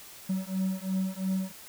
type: beating tone pair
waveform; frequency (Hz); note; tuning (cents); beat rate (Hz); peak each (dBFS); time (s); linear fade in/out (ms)
triangle; 187.8 / 190.7; F#3 / G3; +26 / -47; 2.9; -29; 0.29-1.52; 10
effects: white hiss -48 dBFS RMS until 1.68 s